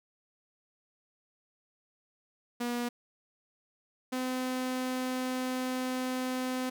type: tone pair in turn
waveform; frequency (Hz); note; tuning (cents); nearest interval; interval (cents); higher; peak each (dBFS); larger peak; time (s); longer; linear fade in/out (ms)
sawtooth; 240.9 / 255.7; B3 / C4; -43 / -40; minor second; 103; second; -27; neither; 2.6-2.89 / 4.12-6.7; second; 10
effects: none